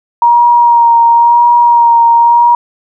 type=tone with vibrato; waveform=sine; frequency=943 Hz; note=A#5; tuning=20 cents sharp; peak=-3 dBFS; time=0.22-2.55 s; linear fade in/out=2 ms; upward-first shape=sine; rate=0.96 Hz; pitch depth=20 cents each way; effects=none